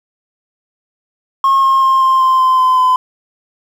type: tone with pitch steps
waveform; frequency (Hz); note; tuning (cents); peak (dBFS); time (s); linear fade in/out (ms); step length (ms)
triangle; 1081 / 1071.7 / 1062.4 / 1053.3 / 1044.2 / 1035.2 / 1026.2 / 1017.4; C#6 / C6 / C6 / C6 / C6 / C6 / C6 / C6; -44 / +41 / +26 / +11 / -4 / -19 / -34 / -49; -5; 1.44-2.96; 2; 190
effects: tanh soft clip ceiling -3 dBFS + 7-bit